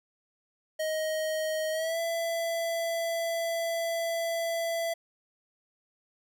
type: tone with pitch glide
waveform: square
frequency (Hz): 627 to 668.1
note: D#5 to E5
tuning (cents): +13 to +23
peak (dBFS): -29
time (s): 0.79-4.94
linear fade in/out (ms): 10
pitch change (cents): +110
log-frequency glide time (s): 1.71-1.99
effects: none